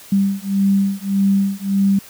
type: beating tone pair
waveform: sine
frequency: 196 / 197.7 Hz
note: G3 / G3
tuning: 0 / +15 cents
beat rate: 1.7 Hz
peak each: -17 dBFS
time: 0.12-1.99 s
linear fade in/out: 5 ms
effects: white hiss -41 dBFS RMS until 2.09 s